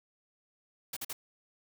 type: noise bursts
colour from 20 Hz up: white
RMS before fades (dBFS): -38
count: 3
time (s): 0.93-1.13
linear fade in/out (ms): 5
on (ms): 36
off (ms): 46
effects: none